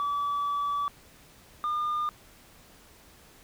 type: tone pair in turn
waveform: sine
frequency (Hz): 1150 / 1209.1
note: D6 / D#6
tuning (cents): -37 / -50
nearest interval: minor second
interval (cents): 87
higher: second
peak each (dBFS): -24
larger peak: neither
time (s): 0-0.88 / 1.64-2.09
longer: first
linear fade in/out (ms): 0
effects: tanh soft clip ceiling -25 dBFS + pink hiss -55 dBFS RMS until 3.43 s